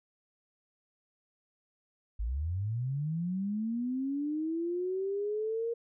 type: linear sweep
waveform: sine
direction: up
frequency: 49 to 470 Hz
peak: -30 dBFS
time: 2.19-5.74 s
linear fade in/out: 10 ms
effects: none